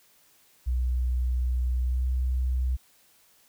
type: tone with pitch glide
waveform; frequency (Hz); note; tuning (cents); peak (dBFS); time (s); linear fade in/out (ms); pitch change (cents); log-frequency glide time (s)
sine; 62.1 to 63.44; B1 to B1; +10 to +47; -23; 0.66-2.77; 20; +37; 1.82-2.05
effects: white hiss -61 dBFS RMS until 3.48 s